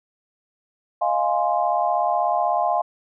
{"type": "chord", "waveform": "sine", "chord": "F minor seventh", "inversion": "third", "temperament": "equal", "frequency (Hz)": [622.3, 698.5, 830.6, 1046.5], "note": ["Eb5", "F5", "Ab5", "C6"], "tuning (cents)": [0, 0, 0, 0], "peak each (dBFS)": [-26, -21, -24, -26], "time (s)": [1.01, 2.82], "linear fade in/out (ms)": 10, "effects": []}